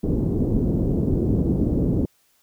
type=low-pass noise; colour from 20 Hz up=white; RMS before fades=-21 dBFS; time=0.03-2.06 s; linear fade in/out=10 ms; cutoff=340 Hz; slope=24 dB/octave; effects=white hiss -63 dBFS RMS until 2.42 s